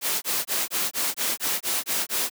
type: noise bursts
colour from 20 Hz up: white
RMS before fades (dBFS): -25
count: 10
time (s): 0.01-2.299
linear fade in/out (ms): 50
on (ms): 210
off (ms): 21
effects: high-pass 200 Hz 12 dB/octave